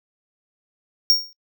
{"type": "tone with exponential decay", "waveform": "square", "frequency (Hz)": 5550, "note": "F8", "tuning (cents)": -12, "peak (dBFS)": -10, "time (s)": [1.1, 1.33], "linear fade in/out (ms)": 0, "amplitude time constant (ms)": 48, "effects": ["noise-tail reverb RT60 0.1 s tail -25 dB re dry"]}